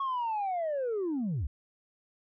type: linear sweep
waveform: sine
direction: down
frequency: 1108.7 to 56.6 Hz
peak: -27 dBFS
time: 0-1.47 s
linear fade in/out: 5 ms
effects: tanh soft clip ceiling -27 dBFS